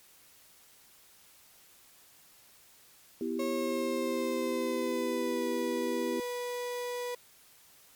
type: chord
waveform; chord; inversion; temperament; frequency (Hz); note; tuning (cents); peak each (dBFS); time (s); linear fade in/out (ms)
sine; E minor; second; equal; 246.9 / 329.6 / 392; B3 / E4 / G4; 0 / 0 / 0; -35; 3.21-6.2; 2
type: tone with pitch glide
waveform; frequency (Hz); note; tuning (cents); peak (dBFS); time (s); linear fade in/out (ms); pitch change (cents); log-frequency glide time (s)
35% pulse; 543 to 489.4; C#5 to B4; -36 to -16; -32; 3.39-7.15; 5; -180; 3.52-5.48
effects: white hiss -59 dBFS RMS until 7.95 s + MP3 96 kbps

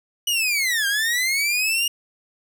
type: linear two-way sweep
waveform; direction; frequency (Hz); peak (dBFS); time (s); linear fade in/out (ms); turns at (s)
sawtooth; down then up; 2960 to 1582 to 2858; -16; 0.27-1.88; 5; 0.87
effects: none

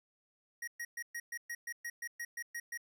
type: tone bursts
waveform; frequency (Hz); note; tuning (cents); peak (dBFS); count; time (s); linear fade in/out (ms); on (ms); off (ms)
square; 1890; A#6; +23; -39; 13; 0.62-2.775; 5; 55; 120
effects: none

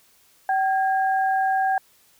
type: tone pair together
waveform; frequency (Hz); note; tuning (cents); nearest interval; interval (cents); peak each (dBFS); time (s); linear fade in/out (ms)
sine; 767.4 / 1626; G5 / G#6; -37 / -37; octave + minor second; 1300; -19 / -27; 0.49-1.78; 2
effects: white hiss -58 dBFS RMS until 2.19 s

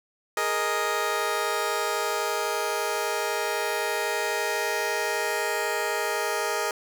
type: chord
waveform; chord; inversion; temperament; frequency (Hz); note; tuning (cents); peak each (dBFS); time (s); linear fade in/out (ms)
15% pulse; Ab suspended second; none; just; 415.3 / 467.2 / 623; Ab4 / Bb4 / Eb5; 0 / +4 / +2; -23; 0.37-6.71; 2
effects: none

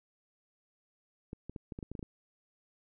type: clicks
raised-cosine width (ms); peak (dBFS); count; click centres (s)
3; -28; 10; 1.331 / 1.496 / 1.562 / 1.722 / 1.789 / 1.828 / 1.916 / 1.952 / 1.993 / 2.028
effects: none

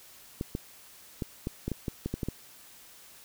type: clicks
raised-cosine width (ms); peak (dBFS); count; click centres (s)
3; -18; 11; 0.411 / 0.551 / 1.222 / 1.471 / 1.68 / 1.717 / 1.882 / 2.06 / 2.14 / 2.232 / 2.286
effects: white hiss -53 dBFS RMS until 3.24 s

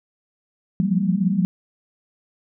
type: tone cluster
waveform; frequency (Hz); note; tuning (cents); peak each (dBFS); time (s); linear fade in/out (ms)
sine; 173.1 / 179.6 / 196.6 / 230.4; F3 / F3 / G3 / A#3; -15 / +49 / +5 / -20; -24 / -23 / -20 / -28; 0.8-1.45; 0
effects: none

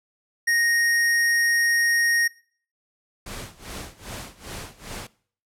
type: tone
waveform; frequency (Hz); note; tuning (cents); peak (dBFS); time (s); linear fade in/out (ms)
square; 1864.7; A#6; 0; -19; 0.47-2.28; 10
type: noise with tremolo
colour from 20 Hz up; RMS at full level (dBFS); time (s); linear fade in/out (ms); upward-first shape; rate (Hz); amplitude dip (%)
pink; -34; 3.26-5.07; 5; sine; 2.5; 90
effects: noise-tail reverb RT60 0.5 s tail -21 dB re dry + low-pass 12000 Hz 12 dB/octave

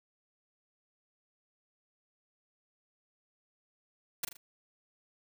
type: noise with echo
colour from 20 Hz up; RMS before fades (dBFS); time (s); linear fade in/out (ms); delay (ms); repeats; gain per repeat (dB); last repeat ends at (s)
white; -33; 4.23-4.25; 5; 40; 3; -7; 4.37
effects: none

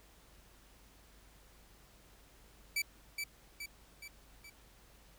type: tone with echo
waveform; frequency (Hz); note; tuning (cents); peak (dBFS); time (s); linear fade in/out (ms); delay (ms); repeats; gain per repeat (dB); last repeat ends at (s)
sawtooth; 2311; D7; -28; -28; 2.76-2.82; 5; 420; 4; -5; 4.5
effects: added 50 Hz sine -63 dBFS peak until 5.18 s + pink hiss -63 dBFS RMS until 5.18 s

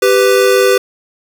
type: tone pair together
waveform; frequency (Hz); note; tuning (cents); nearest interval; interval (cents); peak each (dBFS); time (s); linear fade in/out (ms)
square; 392 / 497.2; G4 / B4; 0 / +12; major third; 412; -11; 0.02-0.78; 5
effects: none

